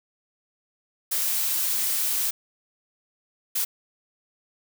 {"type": "noise bursts at uneven times", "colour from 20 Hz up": "blue", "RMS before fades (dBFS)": -25, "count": 2, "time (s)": [[1.11, 2.31], [3.55, 3.65]], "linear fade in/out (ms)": 10, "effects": []}